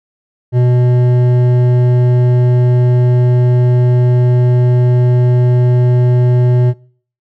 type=tone with hard clipping; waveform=sine; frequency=123.7 Hz; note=B2; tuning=3 cents sharp; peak=-9 dBFS; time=0.52-6.74 s; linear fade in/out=50 ms; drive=10 dB; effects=noise-tail reverb RT60 0.5 s tail -23 dB re dry